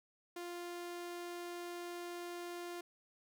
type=tone; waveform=sawtooth; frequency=349.2 Hz; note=F4; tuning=in tune; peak=-39 dBFS; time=0.36-2.81 s; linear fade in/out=5 ms; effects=none